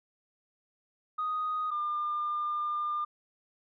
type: tone pair in turn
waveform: sine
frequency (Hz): 1244.5 / 1202.1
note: D#6 / D6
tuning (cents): 0 / +40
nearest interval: minor second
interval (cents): 60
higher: first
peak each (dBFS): -28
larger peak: neither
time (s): 1.18-1.71 / 1.71-3.05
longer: second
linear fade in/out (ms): 10
effects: tanh soft clip ceiling -25 dBFS